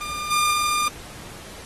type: tone with level steps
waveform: sawtooth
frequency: 1203 Hz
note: D6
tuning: 41 cents sharp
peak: -25 / -15 / -17 dBFS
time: 0.01-0.88 s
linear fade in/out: 0 ms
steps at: 0.3 / 0.52 s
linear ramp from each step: 20 ms
effects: pink hiss -41 dBFS RMS until 1.65 s + AAC 32 kbps